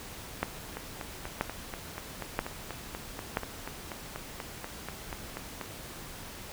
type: two click trains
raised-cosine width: 0.5 ms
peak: -12 / -21 dBFS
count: 4 / 21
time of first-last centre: 0.43-3.371 / 0.77-5.613 s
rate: 1.02 / 4.13 Hz
effects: pink hiss -44 dBFS RMS until 6.52 s